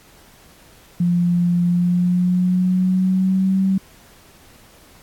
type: tone with pitch glide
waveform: sine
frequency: 174.61 to 191.52 Hz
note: F3 to G3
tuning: 0 to -40 cents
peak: -14 dBFS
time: 1-3.78 s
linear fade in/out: 5 ms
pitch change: +160 cents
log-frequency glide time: 1.64-3.62 s
effects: pink hiss -49 dBFS RMS until 5.02 s + AAC 64 kbps